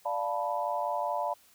sine chord, B half-diminished seventh, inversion first, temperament equal with one note detuned, 587.3 / 698.5 / 880 / 984.9 Hz, D5 / F5 / A5 / B5, 0 / 0 / 0 / -5 cents, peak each -34 dBFS, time 0.05-1.34 s, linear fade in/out 10 ms, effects white hiss -61 dBFS RMS until 1.54 s

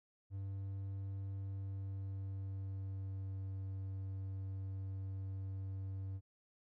triangle tone with pitch glide, 97.6 to 96.26 Hz, G2 to G2, -7 to -31 cents, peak -38 dBFS, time 0.3-6.21 s, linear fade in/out 50 ms, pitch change -24 cents, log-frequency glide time 1.34-3.45 s, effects none

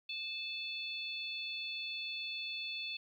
harmonic tone, 873 Hz, A5, 14 cents flat, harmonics 3 / 4 / 5, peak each -41 / -43 / -45 dBFS, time 0.09-2.97 s, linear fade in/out 5 ms, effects 12-bit

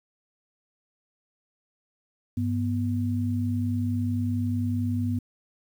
sine tone pair together, 99.99 / 244.5 Hz, G2 / B3, +35 / -17 cents, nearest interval octave + minor third, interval 1548 cents, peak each -26 / -27 dBFS, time 2.37-5.19 s, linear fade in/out 5 ms, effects 9-bit

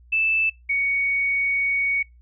sine tone pair in turn, 2637 / 2234 Hz, E7 / C#7, 0 / +13 cents, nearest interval minor third, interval 287 cents, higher first, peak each -18 / -19 dBFS, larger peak first, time 0.12-0.5 / 0.69-2.03 s, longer second, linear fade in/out 10 ms, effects noise-tail reverb RT60 0.2 s tail -23 dB re dry + added 60 Hz sine -48 dBFS peak until 2.21 s

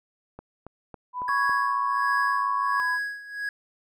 click train, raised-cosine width 1 ms, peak -26 dBFS, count 5, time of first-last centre 0.39-1.495 s, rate 3.62 Hz
sine tone with pitch glide, 994 to 1002.6 Hz, B5 to B5, +11 to +26 cents, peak -28 dBFS, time 1.13-2.99 s, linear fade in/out 50 ms, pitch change +15 cents, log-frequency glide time 2.09-2.34 s
triangle tone with tremolo, 1661.2 Hz, G#6, in tune, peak -22 dBFS, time 1.28-3.49 s, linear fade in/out 2 ms, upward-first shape sine, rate 1.4 Hz, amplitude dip 85%
sine tone, 1108.7 Hz, C#6, in tune, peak -24 dBFS, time 1.29-2.8 s, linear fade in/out 0 ms
effects none

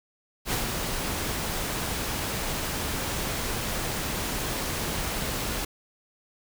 pink noise with ADSR envelope, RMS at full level -26 dBFS, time 0.45-5.65 s, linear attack 72 ms, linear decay 110 ms, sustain -4 dB, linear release 6 ms, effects none

